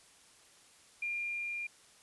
sine tone with level ramp, 2400 Hz, D7, 37 cents sharp, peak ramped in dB -33 to -36 dBFS, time 1.02-1.67 s, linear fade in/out 5 ms, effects white hiss -61 dBFS RMS until 2.02 s + resampled to 24000 Hz

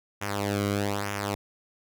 sawtooth tone with flanger, 101.3 Hz, G#2, 43 cents flat, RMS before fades -29 dBFS, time 0.21-1.35 s, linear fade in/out 10 ms, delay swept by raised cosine 0.23 to 1.16 ms, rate 1.1 Hz, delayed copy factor -0.75, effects none

